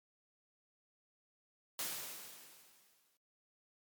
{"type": "noise with exponential decay", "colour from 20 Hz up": "white", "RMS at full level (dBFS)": -38, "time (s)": [1.79, 3.17], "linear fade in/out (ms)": 1, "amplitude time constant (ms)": 300, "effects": ["high-pass 150 Hz 12 dB/octave", "MP3 96 kbps"]}